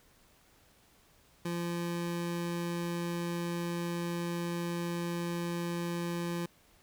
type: tone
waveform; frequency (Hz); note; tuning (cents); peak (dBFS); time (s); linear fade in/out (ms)
25% pulse; 172; F3; -26; -29; 1.45-6.46; 5
effects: pink hiss -64 dBFS RMS until 6.82 s